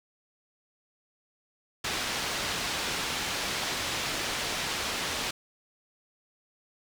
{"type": "low-pass noise", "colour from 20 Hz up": "white", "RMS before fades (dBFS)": -32, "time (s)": [1.84, 5.31], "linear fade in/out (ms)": 5, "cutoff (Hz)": 4600, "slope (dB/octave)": 12, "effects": []}